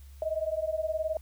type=beating tone pair; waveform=sine; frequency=622.3 / 641.3 Hz; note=D#5 / E5; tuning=0 / -48 cents; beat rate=19 Hz; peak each=-31 dBFS; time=0.22-1.17 s; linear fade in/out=2 ms; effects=added 69 Hz sine -46 dBFS peak until 1.21 s + white hiss -62 dBFS RMS until 1.21 s